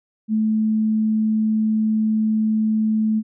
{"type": "tone", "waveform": "sine", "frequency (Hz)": 217.6, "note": "A3", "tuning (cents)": -19, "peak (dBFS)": -16, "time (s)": [0.28, 3.23], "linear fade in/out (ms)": 50, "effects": []}